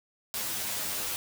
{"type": "noise with comb filter", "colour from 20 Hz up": "white", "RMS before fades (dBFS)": -33, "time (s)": [0.34, 1.16], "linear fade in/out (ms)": 0, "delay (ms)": 9.6, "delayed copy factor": 0.9, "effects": []}